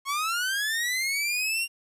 sawtooth linear sweep, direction up, 1079 to 2794 Hz, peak -22 dBFS, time 0.05-1.68 s, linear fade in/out 50 ms, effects resampled to 32000 Hz + 10-bit

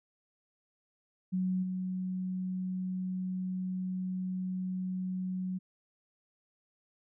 sine tone with level steps, 185 Hz, F#3, in tune, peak -28 / -32 dBFS, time 1.32-5.59 s, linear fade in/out 20 ms, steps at 1.62 s, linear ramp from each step 20 ms, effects none

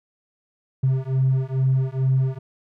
triangle beating tone pair, 130.81 / 133.11 Hz, C3 / C3, 0 / +30 cents, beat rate 2.3 Hz, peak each -18 / -18 dBFS, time 0.83-2.39 s, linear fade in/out 10 ms, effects tanh soft clip ceiling -12 dBFS

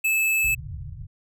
square tone, 2612 Hz, E7, 17 cents flat, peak -20 dBFS, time 0.04-0.55 s, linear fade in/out 10 ms
white low-pass noise, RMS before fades -35 dBFS, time 0.43-1.07 s, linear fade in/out 20 ms, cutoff 150 Hz, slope 96 dB/octave
effects none

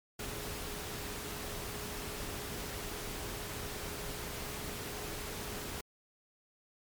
sine tone in noise, 415.3 Hz, G#4, in tune, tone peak -49 dBFS, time 0.19-5.81 s, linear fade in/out 5 ms, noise pink, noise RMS -41 dBFS, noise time 0.19-5.81 s, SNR -11 dB, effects MP3 96 kbps

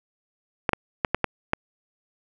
clicks, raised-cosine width 0.5 ms, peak -5 dBFS, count 6, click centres 0.692 / 0.733 / 1.048 / 1.146 / 1.243 / 1.534 s, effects none

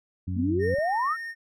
harmonic tone, 91.8 Hz, F#2, 13 cents flat, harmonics 1 / 2 / 3, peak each -28 / -34 / -38 dBFS, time 0.27-0.75 s, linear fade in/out 10 ms
sine exponential sweep, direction up, 221.2 to 1396.9 Hz, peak -23 dBFS, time 0.35-1.17 s, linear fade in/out 50 ms
triangle tone with vibrato, 1835 Hz, A#6, 28 cents flat, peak -31 dBFS, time 0.59-1.35 s, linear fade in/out 50 ms, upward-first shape sine, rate 18 Hz, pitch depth 13 cents each way
click, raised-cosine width 5 ms, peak -32 dBFS, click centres 0.786 s
effects none

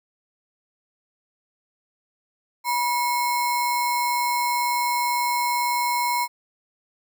sine tone with sample-and-hold, 969 Hz, B5, 33 cents flat, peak -20 dBFS, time 2.64-6.28 s, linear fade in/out 50 ms, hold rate 3150 Hz, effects none

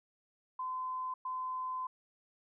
sine tone bursts at uneven times, 1025 Hz, C6, 36 cents flat, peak -35 dBFS, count 2, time 0.59-1.14 / 1.25-1.87 s, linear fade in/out 5 ms, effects none

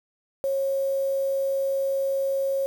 sine tone with quantisation, 545 Hz, C#5, 29 cents flat, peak -22 dBFS, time 0.44-2.66 s, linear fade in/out 0 ms, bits 7, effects none

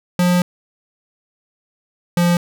square tone pair in turn, 178 / 174.03 Hz, F3 / F3, +33 / -6 cents, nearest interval unison, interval 39 cents, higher first, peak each -13 dBFS, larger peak neither, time 0.19-0.42 / 2.17-2.37 s, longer first, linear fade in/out 2 ms, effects none

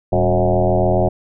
sine tone with frequency modulation, 366.9 Hz, F#4, 15 cents flat, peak -12 dBFS, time 0.12-1.09 s, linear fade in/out 10 ms, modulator 87.1 Hz, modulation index 4.2, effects none

